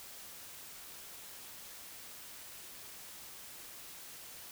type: silence
effects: white hiss -50 dBFS RMS until 4.51 s